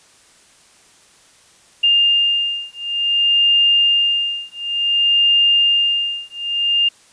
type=beating tone pair; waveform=sine; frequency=2808 / 2808.56 Hz; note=F7 / F7; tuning=+9 / +9 cents; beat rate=0.56 Hz; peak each=-16 dBFS; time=1.83-6.89 s; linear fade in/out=10 ms; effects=white hiss -50 dBFS RMS until 7.12 s + resampled to 22050 Hz